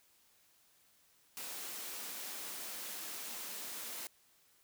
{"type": "high-pass noise", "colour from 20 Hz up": "white", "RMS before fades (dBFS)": -44, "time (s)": [1.37, 4.07], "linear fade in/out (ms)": 0, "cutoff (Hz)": 190, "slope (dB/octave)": 24, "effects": ["white hiss -69 dBFS RMS until 4.63 s"]}